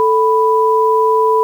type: tone pair together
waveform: sine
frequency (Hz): 440 / 989.9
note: A4 / B5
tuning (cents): 0 / +4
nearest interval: octave + major second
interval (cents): 1404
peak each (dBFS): -12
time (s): 0-1.43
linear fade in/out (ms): 0
effects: 7-bit